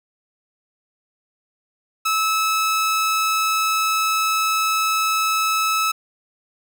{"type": "tone", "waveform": "sawtooth", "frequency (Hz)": 1300, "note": "E6", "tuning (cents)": -24, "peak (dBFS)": -14, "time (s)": [2.05, 5.92], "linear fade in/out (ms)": 10, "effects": []}